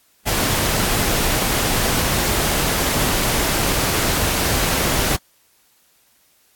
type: noise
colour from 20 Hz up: pink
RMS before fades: -19 dBFS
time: 0.26-5.17 s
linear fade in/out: 20 ms
effects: white hiss -58 dBFS RMS until 6.55 s + AAC 64 kbps